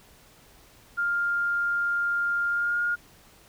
sine tone with pitch glide, 1402 to 1421.6 Hz, F6 to F6, +6 to +30 cents, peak -23 dBFS, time 0.97-2.96 s, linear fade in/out 20 ms, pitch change +24 cents, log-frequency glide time 2.49-2.8 s, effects pink hiss -55 dBFS RMS until 3.48 s

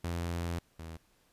sawtooth tone pair in turn, 85.5 / 81.64 Hz, F2 / E2, -36 / -16 cents, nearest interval minor second, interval 80 cents, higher first, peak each -29 / -38 dBFS, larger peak first, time 0.04-0.59 / 0.79-0.97 s, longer first, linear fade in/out 5 ms, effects pink hiss -69 dBFS RMS until 1.32 s + resampled to 32000 Hz

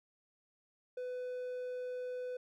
triangle tone, 500 Hz, B4, 21 cents sharp, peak -36 dBFS, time 0.97-2.37 s, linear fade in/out 5 ms, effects none

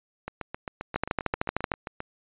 two click trains, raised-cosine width 0.5 ms, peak -10 / -18 dBFS, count 11 / 14, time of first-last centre 0.96-1.718 / 0.28-2.004 s, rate 13.2 / 7.54 Hz, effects resampled to 8000 Hz

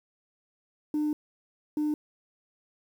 sine tone bursts at uneven times, 300.9 Hz, D4, 42 cents sharp, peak -23 dBFS, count 2, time 0.94-1.13 / 1.77-1.94 s, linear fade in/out 2 ms, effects tanh soft clip ceiling -23 dBFS + 9-bit

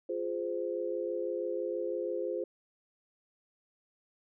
sine chord, F minor, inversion none, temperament equal with one note detuned, 349.2 / 415.3 / 518.4 Hz, F4 / Ab4 / C5, 0 / 0 / -16 cents, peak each -36 / -37 / -35 dBFS, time 0.09-2.44 s, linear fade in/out 5 ms, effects none

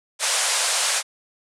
white band-pass noise, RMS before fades -22 dBFS, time 0.19-1.03 s, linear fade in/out 50 ms, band 500 to 9800 Hz, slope 48 dB/octave, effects none

